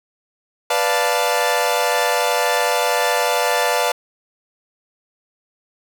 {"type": "chord", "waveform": "sawtooth", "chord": "B half-diminished seventh", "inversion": "none", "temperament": "equal", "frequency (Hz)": [493.9, 587.3, 698.5, 880], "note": ["B4", "D5", "F5", "A5"], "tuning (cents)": [0, 0, 0, 0], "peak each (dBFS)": -18, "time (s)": [0.7, 3.92], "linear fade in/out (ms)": 5, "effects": []}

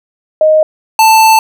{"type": "tone pair in turn", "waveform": ["sine", "square"], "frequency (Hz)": [622.3, 883.6], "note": ["D#5", "A5"], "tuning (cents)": [0, 7], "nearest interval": "tritone", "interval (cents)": 607, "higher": "second", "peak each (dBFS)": -4, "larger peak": "neither", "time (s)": [[0.41, 0.63], [0.99, 1.39]], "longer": "second", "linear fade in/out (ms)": 2, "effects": []}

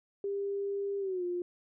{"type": "tone with pitch glide", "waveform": "sine", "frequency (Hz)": [399.3, 353.7], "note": ["G4", "F4"], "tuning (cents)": [32, 22], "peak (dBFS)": -31, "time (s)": [0.24, 1.42], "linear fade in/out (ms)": 2, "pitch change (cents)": -210, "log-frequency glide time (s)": [0.99, 1.24], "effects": []}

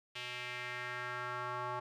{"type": "tone with band-pass filter sweep", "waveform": "square", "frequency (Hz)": 123.47, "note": "B2", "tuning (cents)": 0, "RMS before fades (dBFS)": -41, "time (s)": [0.15, 1.8], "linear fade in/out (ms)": 10, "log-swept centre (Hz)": [2900, 1000], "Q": 2.4, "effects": []}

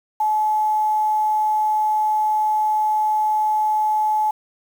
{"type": "tone with quantisation", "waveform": "sine", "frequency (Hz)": 857, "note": "A5", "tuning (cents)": -46, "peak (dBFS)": -16, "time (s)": [0.2, 4.31], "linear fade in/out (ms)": 5, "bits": 7, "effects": []}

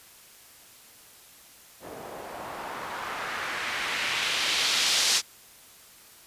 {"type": "noise with low-pass filter sweep", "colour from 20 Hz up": "blue", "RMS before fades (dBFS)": -29, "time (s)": [1.8, 5.22], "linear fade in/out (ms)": 50, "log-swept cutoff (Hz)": [530, 5400], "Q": 1.3, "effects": ["white hiss -52 dBFS RMS until 6.26 s", "resampled to 32000 Hz"]}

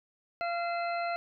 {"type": "harmonic tone with a mistuned harmonic", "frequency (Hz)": 688, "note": "F5", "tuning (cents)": -26, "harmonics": [1, 2, 3, 4, 6], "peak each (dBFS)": [-31, -37, -41, -43, -47], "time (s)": [0.41, 1.16], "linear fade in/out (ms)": 0, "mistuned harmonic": 4, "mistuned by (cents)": -95, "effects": []}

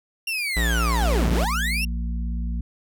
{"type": "linear two-way sweep", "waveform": "35% pulse", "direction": "down then up", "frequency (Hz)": [2794, 55.6, 2794], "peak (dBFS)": -22, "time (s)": [0.27, 1.85], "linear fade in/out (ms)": 5, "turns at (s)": 1.3}
{"type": "tone", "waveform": "square", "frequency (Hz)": 58.27, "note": "A#1", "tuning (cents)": 0, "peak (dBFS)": -21, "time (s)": [0.56, 1.45], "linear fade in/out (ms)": 10}
{"type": "harmonic tone", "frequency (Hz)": 58.1, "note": "A#1", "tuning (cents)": -5, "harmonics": [1, 3, 4], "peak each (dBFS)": [-24, -34, -36], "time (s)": [1.01, 2.61], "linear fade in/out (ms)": 5}
{"effects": []}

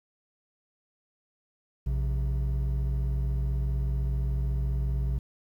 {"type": "tone pair together", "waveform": "triangle", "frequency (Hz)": [59.56, 133.7], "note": ["A#1", "C3"], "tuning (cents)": [38, 38], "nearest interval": "octave + major second", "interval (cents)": 1400, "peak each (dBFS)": [-24, -30], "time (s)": [1.86, 5.19], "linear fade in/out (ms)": 10, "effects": ["10-bit"]}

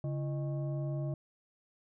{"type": "tone with frequency modulation", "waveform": "sine", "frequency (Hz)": 141, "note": "C#3", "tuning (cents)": 30, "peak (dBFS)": -32, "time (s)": [0.04, 1.14], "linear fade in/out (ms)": 2, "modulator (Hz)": 477, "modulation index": 0.59, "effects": []}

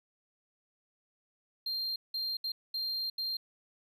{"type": "tone bursts at uneven times", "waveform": "triangle", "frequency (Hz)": 4186, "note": "C8", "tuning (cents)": 0, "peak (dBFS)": -31, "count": 5, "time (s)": [[1.66, 1.96], [2.14, 2.37], [2.44, 2.52], [2.74, 3.1], [3.18, 3.37]], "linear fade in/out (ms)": 5, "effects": []}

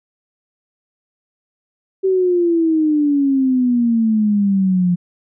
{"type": "exponential sweep", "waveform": "sine", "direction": "down", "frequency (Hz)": [385.6, 174.6], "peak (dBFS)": -12, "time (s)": [2.03, 4.96], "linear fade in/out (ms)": 20, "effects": []}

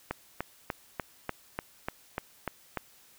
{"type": "click train", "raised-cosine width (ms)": 0.5, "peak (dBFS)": -16, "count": 10, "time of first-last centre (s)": [0.11, 2.773], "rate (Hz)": 3.38, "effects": ["white hiss -59 dBFS RMS until 3.18 s"]}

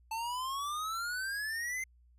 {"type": "exponential sweep", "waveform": "square", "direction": "up", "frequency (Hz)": [880, 2093], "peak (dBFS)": -35, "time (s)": [0.11, 1.84], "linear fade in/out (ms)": 5, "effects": ["added 60 Hz sine -60 dBFS peak until 2.18 s", "resampled to 32000 Hz"]}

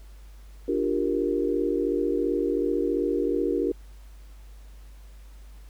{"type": "chord", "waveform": "sine", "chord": "G minor seventh", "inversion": "second", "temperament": "equal", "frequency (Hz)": [293.7, 349.2, 392, 466.2], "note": ["D4", "F4", "G4", "Bb4"], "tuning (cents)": [0, 0, 0, 0], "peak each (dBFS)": -28, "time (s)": [0.68, 3.72], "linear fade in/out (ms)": 5, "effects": ["added 50 Hz sine -43 dBFS peak until 5.69 s", "pink hiss -59 dBFS RMS until 5.69 s"]}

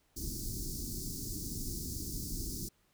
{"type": "band-stop noise", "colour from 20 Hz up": "pink", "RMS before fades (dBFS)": -39, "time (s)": [0.16, 2.69], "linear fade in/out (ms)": 10, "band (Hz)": [360, 4700], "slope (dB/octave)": 48, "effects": ["pink hiss -72 dBFS RMS until 2.93 s"]}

